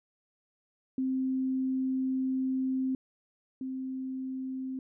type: tone pair in turn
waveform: sine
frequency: 261.6 / 261.6 Hz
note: C4 / C4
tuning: 0 / 0 cents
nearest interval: unison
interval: 0 cents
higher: neither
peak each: -27 / -33 dBFS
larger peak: first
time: 0.98-2.95 / 3.61-4.79 s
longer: first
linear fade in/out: 2 ms
effects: none